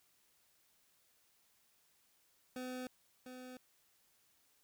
25% pulse tone with echo, 253.6 Hz, B3, 46 cents sharp, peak -38 dBFS, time 2.56-2.87 s, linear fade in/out 2 ms, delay 700 ms, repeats 1, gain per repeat -7 dB, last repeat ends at 3.57 s, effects white hiss -73 dBFS RMS until 4.63 s

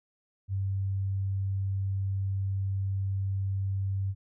sine tone, 97.2 Hz, G2, 14 cents flat, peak -27 dBFS, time 0.48-4.15 s, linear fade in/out 50 ms, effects none

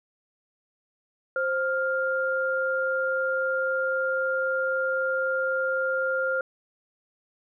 sine tone pair together, 525.8 / 1402 Hz, C5 / F6, +8 / +6 cents, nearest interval octave + perfect fourth, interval 1698 cents, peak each -26 dBFS, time 1.36-6.41 s, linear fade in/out 2 ms, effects none

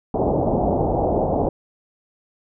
white low-pass noise, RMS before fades -20 dBFS, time 0.14-1.49 s, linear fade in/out 2 ms, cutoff 800 Hz, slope 48 dB/octave, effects none

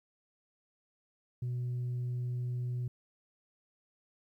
sine tone, 123.4 Hz, B2, 1 cent flat, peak -30 dBFS, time 1.42-2.88 s, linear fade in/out 5 ms, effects tanh soft clip ceiling -31 dBFS + 12-bit

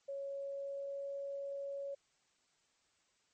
sine tone with pitch glide, 554.4 to 557.9 Hz, C#5 to C#5, 0 to +11 cents, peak -39 dBFS, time 0.08-1.95 s, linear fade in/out 10 ms, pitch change +11 cents, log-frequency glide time 0.21-1.06 s, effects white hiss -75 dBFS RMS until 3.33 s + MP3 32 kbps

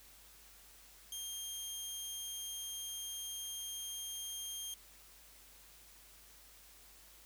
15% pulse tone, 3200 Hz, G7, 35 cents sharp, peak -34 dBFS, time 1.12-4.74 s, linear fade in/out 2 ms, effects added 50 Hz sine -66 dBFS peak until 7.25 s + white hiss -60 dBFS RMS until 7.25 s

